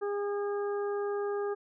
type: harmonic tone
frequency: 407.1 Hz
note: G#4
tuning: 35 cents flat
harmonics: 1 / 2 / 3 / 4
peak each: -30 / -41 / -42 / -47 dBFS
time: 0.01-1.55 s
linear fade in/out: 20 ms
effects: none